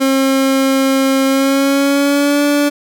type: tone with pitch glide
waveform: 30% pulse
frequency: 268.5 to 289.4 Hz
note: C4 to D4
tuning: +45 to -25 cents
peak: -8 dBFS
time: 0-2.7 s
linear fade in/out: 20 ms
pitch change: +130 cents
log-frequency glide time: 1.26-2.43 s
effects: none